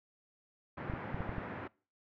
pink band-pass noise, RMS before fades -43 dBFS, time 0.77-1.68 s, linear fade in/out 10 ms, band 100 to 2000 Hz, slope 24 dB/octave
clicks, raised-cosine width 5 ms, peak -25 dBFS, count 6, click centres 0.899 / 0.937 / 1.145 / 1.206 / 1.293 / 1.383 s
effects noise-tail reverb RT60 0.4 s tail -24 dB re dry

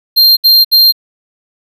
square tone bursts, 4186 Hz, C8, in tune, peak -4 dBFS, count 3, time 0.16-0.924 s, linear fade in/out 20 ms, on 210 ms, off 67 ms, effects none

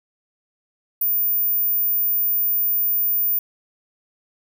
sine tone, 14800 Hz, A#9, 14 cents flat, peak -17 dBFS, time 1.01-3.39 s, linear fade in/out 5 ms, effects none

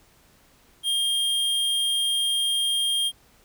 square tone, 3216 Hz, G7, 44 cents sharp, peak -22 dBFS, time 0.83-3.12 s, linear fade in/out 50 ms, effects pink hiss -58 dBFS RMS until 3.44 s

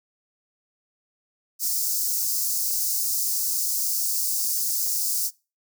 white high-pass noise, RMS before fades -25 dBFS, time 1.59-5.31 s, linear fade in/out 50 ms, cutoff 4800 Hz, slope 48 dB/octave, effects noise-tail reverb RT60 0.3 s tail -23 dB re dry

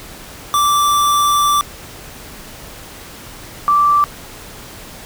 square / sine tone pair in turn, 1169 / 1169 Hz, D6 / D6, -8 / -8 cents, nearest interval unison, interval 0 cents, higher neither, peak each -12 / -9 dBFS, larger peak second, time 0.54-1.61 / 3.68-4.04 s, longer first, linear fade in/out 0 ms, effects pink hiss -35 dBFS RMS until 5.05 s

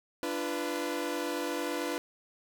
sawtooth chord, B diminished, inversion first, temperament equal with one note detuned, 293.7 / 342.8 / 493.9 Hz, D4 / F4 / B4, 0 / -32 / 0 cents, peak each -32 dBFS, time 0.23-1.98 s, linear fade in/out 0 ms, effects none

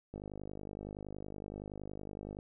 click train, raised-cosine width 2 ms, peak -30 dBFS, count 115, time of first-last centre 0.14-2.389 s, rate 50.7 Hz, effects none

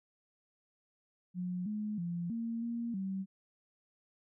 sine tone with pitch steps, 180.1 / 211.5 / 172.4 / 229.9 / 234.2 / 192 Hz, F#3 / G#3 / F3 / A#3 / A#3 / G3, -46 / +32 / -22 / -24 / +8 / -36 cents, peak -34 dBFS, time 1.34-3.26 s, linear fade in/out 50 ms, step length 320 ms, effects none

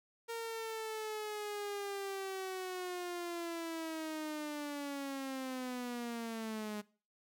sawtooth linear sweep, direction down, 463 to 207.5 Hz, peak -35 dBFS, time 0.28-6.82 s, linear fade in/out 20 ms, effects noise-tail reverb RT60 0.4 s tail -21 dB re dry

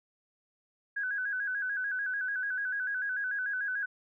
sine tone with vibrato, 1574 Hz, G6, 7 cents sharp, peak -30 dBFS, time 0.96-3.86 s, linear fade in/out 10 ms, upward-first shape square, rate 6.8 Hz, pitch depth 75 cents each way, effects none

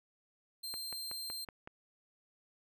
sawtooth tone, 4160 Hz, C8, 11 cents flat, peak -37 dBFS, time 0.63-1.45 s, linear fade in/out 10 ms
click train, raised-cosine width 0.5 ms, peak -31 dBFS, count 6, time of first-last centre 0.74-1.675 s, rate 5.35 Hz
effects none

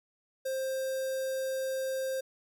square tone with notch filter, 528 Hz, C5, 16 cents sharp, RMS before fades -33 dBFS, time 0.45-2.21 s, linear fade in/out 10 ms, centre 2400 Hz, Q 0.77, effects none

